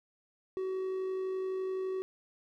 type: tone with amplitude modulation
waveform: triangle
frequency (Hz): 377.1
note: F#4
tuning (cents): +33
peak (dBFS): -29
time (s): 0.57-2.02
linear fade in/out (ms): 0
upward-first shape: sine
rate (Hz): 51.8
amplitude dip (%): 25
effects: none